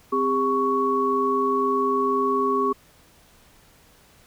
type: tone cluster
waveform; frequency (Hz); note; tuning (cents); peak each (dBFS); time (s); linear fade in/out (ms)
sine; 260.8 / 402.8 / 1114; C4 / G4 / C#6; -5 / +47 / +8; -27 / -23 / -22; 0.12-2.73; 10
effects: pink hiss -55 dBFS RMS until 4.26 s